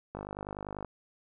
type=click train; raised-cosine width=1 ms; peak=-24 dBFS; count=36; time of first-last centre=0.15-0.847 s; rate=50.2 Hz; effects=none